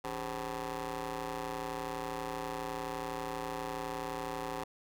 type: ring-modulated tone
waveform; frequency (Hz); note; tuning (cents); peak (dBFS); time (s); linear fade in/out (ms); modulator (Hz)
15% pulse; 119.1; A#2; +38; -27; 0.04-4.64; 5; 639
effects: none